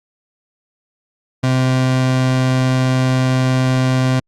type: tone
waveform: 30% pulse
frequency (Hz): 129.3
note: C3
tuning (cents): -20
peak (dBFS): -10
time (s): 1.43-4.2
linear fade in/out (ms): 10
effects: low-pass 7000 Hz 12 dB/octave + Opus 48 kbps